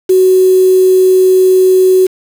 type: tone with quantisation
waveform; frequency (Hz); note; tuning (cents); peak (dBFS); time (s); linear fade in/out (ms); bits
sine; 373.2; F#4; +15; -4; 0.09-2.07; 10; 4
effects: none